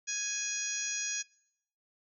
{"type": "harmonic tone", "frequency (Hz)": 830.6, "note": "G#5", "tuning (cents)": 0, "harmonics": [2, 3, 4, 5, 6, 7, 8], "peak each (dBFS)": [-42, -41, -45, -46, -44, -38, -36], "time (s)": [0.07, 1.23], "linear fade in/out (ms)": 20, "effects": ["noise-tail reverb RT60 0.7 s tail -23 dB re dry"]}